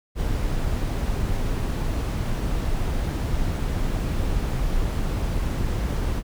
brown noise, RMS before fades -24 dBFS, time 0.15-6.23 s, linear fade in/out 50 ms, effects none

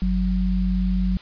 sine tone pair together, 49 / 185 Hz, G1 / F#3, 0 / 0 cents, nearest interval octave + major seventh, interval 2300 cents, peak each -21 dBFS, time 0.02-1.17 s, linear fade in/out 0 ms, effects white hiss -45 dBFS RMS until 1.21 s + resampled to 11025 Hz

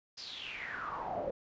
brown noise with band-pass filter sweep, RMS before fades -40 dBFS, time 0.17-1.31 s, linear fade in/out 10 ms, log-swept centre 5100 to 520 Hz, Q 7.5, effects resampled to 16000 Hz

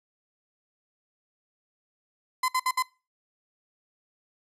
35% pulse tone bursts, 1023 Hz, C6, 39 cents flat, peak -21 dBFS, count 4, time 2.43-2.825 s, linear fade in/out 5 ms, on 53 ms, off 61 ms, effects noise-tail reverb RT60 0.3 s tail -22 dB re dry + resampled to 32000 Hz

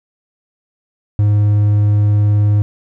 triangle tone with vibrato, 103.83 Hz, G#2, in tune, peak -7 dBFS, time 1.19-2.62 s, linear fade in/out 0 ms, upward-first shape triangle, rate 19 Hz, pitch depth 8 cents each way, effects none

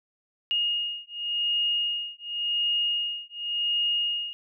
sine beating tone pair, 2855 / 2855.9 Hz, F7 / F7, +37 / +38 cents, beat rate 0.9 Hz, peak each -28 dBFS, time 0.51-4.33 s, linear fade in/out 0 ms, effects none

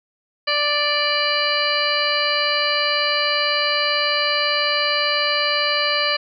harmonic tone, 587.3 Hz, D5, in tune, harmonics 1 / 2 / 3 / 4 / 5 / 7 / 8, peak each -25 / -25 / -25 / -25 / -25 / -25 / -25 dBFS, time 0.47-6.17 s, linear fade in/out 10 ms, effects none

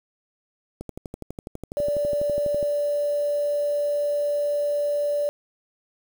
click train, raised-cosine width 2 ms, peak -20 dBFS, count 23, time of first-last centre 0.81-2.628 s, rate 12.1 Hz
sine tone, 582 Hz, D5, 16 cents flat, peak -21 dBFS, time 1.77-5.29 s, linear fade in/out 0 ms
effects 7-bit

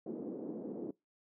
white band-pass noise, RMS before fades -42 dBFS, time 0.06-0.91 s, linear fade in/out 5 ms, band 220 to 390 Hz, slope 24 dB/octave, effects noise-tail reverb RT60 0.2 s tail -23 dB re dry

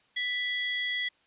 sine tone pair together, 1975.5 / 3329 Hz, B6 / G#7, 0 / +3 cents, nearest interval major sixth, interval 903 cents, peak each -30 / -32 dBFS, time 0.16-1.09 s, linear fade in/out 10 ms, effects white hiss -66 dBFS RMS until 1.26 s + resampled to 8000 Hz

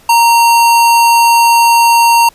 sine tone with sample-and-hold, 932.3 Hz, A#5, in tune, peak -4 dBFS, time 0.09-2.29 s, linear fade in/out 5 ms, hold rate 3675 Hz, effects pink hiss -44 dBFS RMS until 2.34 s + resampled to 32000 Hz

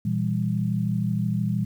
sine chord, E diminished, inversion second, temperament just, 118.67 / 164.81 / 197.78 Hz, Bb2 / E3 / G3, +31 / 0 / +16 cents, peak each -26 / -27 / -26 dBFS, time 0.05-1.65 s, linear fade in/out 5 ms, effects 9-bit

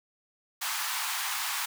pink high-pass noise, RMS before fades -32 dBFS, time 0.61-1.66 s, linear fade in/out 10 ms, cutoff 840 Hz, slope 48 dB/octave, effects none

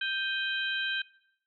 harmonic tone with a mistuned harmonic, 784 Hz, G5, in tune, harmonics 2 / 3 / 4 / 5, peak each -31 / -38 / -35 / -39 dBFS, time 0.01-1.02 s, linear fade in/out 5 ms, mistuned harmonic 3, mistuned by +100 cents, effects noise-tail reverb RT60 0.7 s tail -20 dB re dry

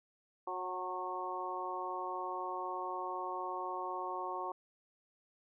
harmonic tone with a mistuned harmonic, 182.4 Hz, F#3, 24 cents flat, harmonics 2 / 3 / 4 / 5 / 6, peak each -44 / -47 / -43 / -42 / -41 dBFS, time 0.47-4.52 s, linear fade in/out 5 ms, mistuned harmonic 4, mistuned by +28 cents, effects none

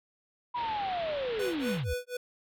white low-pass noise, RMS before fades -42 dBFS, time 0.54-1.85 s, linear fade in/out 50 ms, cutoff 3800 Hz, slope 48 dB/octave
sine linear sweep, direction down, 987.8 to 55.8 Hz, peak -30 dBFS, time 0.54-1.94 s, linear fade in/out 10 ms
square tone with tremolo, 493.9 Hz, B4, in tune, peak -31 dBFS, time 1.39-2.17 s, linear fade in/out 5 ms, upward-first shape sine, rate 4.1 Hz, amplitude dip 100%
effects none

